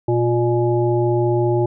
harmonic tone with a mistuned harmonic, 120 Hz, B2, 49 cents flat, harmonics 1 / 3 / 5 / 7, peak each -19 / -17 / -26 / -26 dBFS, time 0.08-1.66 s, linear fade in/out 5 ms, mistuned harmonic 3, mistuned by -26 cents, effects none

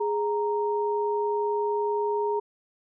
sine tone pair together, 415.3 / 931 Hz, G#4 / A#5, 0 / -2 cents, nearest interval octave + major second, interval 1398 cents, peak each -25 / -28 dBFS, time 0-2.4 s, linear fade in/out 10 ms, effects none

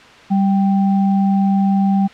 sine tone pair together, 196.1 / 784.4 Hz, G3 / G5, +1 / +1 cents, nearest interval 2 octaves, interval 2400 cents, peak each -12 / -22 dBFS, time 0.3-2.08 s, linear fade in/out 20 ms, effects white hiss -41 dBFS RMS until 2.13 s + low-pass 3000 Hz 12 dB/octave

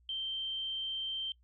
sine tone, 3132 Hz, G7, 2 cents flat, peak -34 dBFS, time 0.09-1.32 s, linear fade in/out 2 ms, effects noise-tail reverb RT60 0.1 s tail -23 dB re dry + added 60 Hz sine -63 dBFS peak until 1.43 s

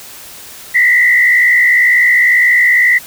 sine tone with frequency modulation, 1975.5 Hz, B6, in tune, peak -6 dBFS, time 0.74-2.99 s, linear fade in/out 20 ms, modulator 62 Hz, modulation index 1.2, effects white hiss -33 dBFS RMS until 3.06 s

